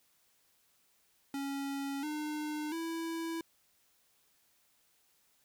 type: tone with pitch steps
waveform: square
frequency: 277.2 / 302.3 / 329.6 Hz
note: C#4 / D#4 / E4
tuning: 0 / -50 / 0 cents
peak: -36 dBFS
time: 1.34-3.41 s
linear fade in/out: 2 ms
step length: 690 ms
effects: white hiss -71 dBFS RMS until 5.44 s